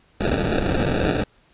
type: noise with sample-and-hold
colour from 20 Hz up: white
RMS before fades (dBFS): -21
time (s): 0.2-1.24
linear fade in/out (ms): 10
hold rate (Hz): 1050
effects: pink hiss -58 dBFS RMS until 1.53 s + resampled to 8000 Hz